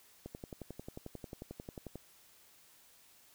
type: click train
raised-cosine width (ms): 2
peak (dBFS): -30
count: 20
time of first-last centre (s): 0.26-1.956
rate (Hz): 11.2
effects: white hiss -63 dBFS RMS until 3.34 s